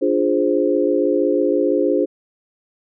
sine chord, D half-diminished seventh, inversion none, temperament equal, 293.7 / 349.2 / 415.3 / 523.3 Hz, D4 / F4 / Ab4 / C5, 0 / 0 / 0 / 0 cents, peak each -20 dBFS, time 0.01-2.06 s, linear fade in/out 20 ms, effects none

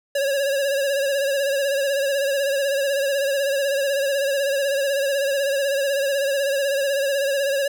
square tone with vibrato, 554.4 Hz, C#5, in tune, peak -20 dBFS, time 0.15-7.68 s, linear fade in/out 5 ms, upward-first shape sine, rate 16 Hz, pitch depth 55 cents each way, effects none

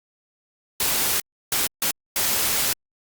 white noise bursts at uneven times, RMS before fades -22 dBFS, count 4, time 0.8-1.2 / 1.52-1.67 / 1.82-1.91 / 2.16-2.73 s, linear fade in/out 2 ms, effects Opus 48 kbps

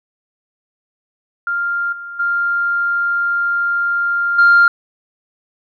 sine tone with level steps, 1396.9 Hz, F6, in tune, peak -16 / -27 / -14 / -5 dBFS, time 1.47-4.68 s, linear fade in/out 2 ms, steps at 1.92 / 2.19 / 4.38 s, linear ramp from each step 10 ms, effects tanh soft clip ceiling -3 dBFS

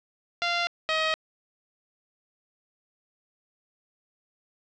10% pulse tone pair in turn, 693 / 632.7 Hz, F5 / D#5, -14 / +29 cents, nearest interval major second, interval 157 cents, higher first, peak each -16 / -15 dBFS, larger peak second, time 0.42-0.67 / 0.89-1.14 s, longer neither, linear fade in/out 0 ms, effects resampled to 16000 Hz + 7-bit

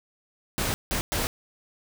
pink noise bursts at uneven times, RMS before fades -27 dBFS, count 3, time 0.58-0.74 / 0.91-1.01 / 1.12-1.27 s, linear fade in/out 0 ms, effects none

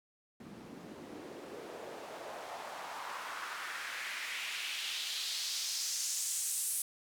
white noise with band-pass filter sweep, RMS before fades -40 dBFS, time 0.4-6.82 s, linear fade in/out 2 ms, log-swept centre 200 to 10000 Hz, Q 2, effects none

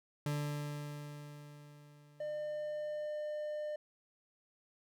40% pulse tone with exponential decay, 146.83 Hz, D3, in tune, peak -32 dBFS, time 0.26-3.07 s, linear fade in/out 2 ms, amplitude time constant 610 ms
triangle tone, 602 Hz, D5, 43 cents sharp, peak -35 dBFS, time 2.2-3.76 s, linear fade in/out 5 ms
effects none

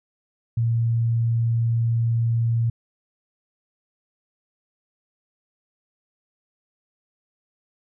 sine tone, 115.8 Hz, A#2, 11 cents flat, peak -18 dBFS, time 0.57-2.7 s, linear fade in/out 5 ms, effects none

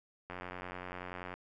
click train, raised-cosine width 0.5 ms, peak -27 dBFS, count 95, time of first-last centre 0.3-1.34 s, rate 90.4 Hz, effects none

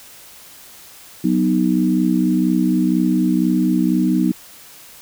sine chord, B major, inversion second, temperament equal, 185 / 246.9 / 311.1 Hz, F#3 / B3 / D#4, 0 / 0 / 0 cents, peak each -18 dBFS, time 1.24-4.32 s, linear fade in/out 5 ms, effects white hiss -42 dBFS RMS until 5.01 s

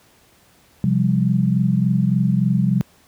sine chord, C suspended fourth, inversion none, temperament equal with one note detuned, 130.81 / 174.61 / 197.93 Hz, C3 / F3 / G3, 0 / 0 / +17 cents, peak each -19 dBFS, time 0.84-2.81 s, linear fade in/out 0 ms, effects pink hiss -54 dBFS RMS until 3.07 s + high-pass 60 Hz 12 dB/octave

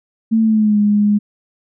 sine tone with pitch glide, 223.4 to 207.2 Hz, A3 to G#3, +27 to -4 cents, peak -10 dBFS, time 0.31-1.19 s, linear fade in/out 20 ms, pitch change -131 cents, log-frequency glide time 0.41-0.79 s, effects none

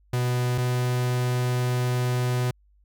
45% pulse tone pair in turn, 123.9 / 124.51 Hz, B2 / B2, +6 / +15 cents, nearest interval unison, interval 9 cents, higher second, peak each -22 dBFS, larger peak neither, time 0.13-0.58 / 0.58-2.51 s, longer second, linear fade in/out 5 ms, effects added 50 Hz sine -57 dBFS peak until 2.84 s

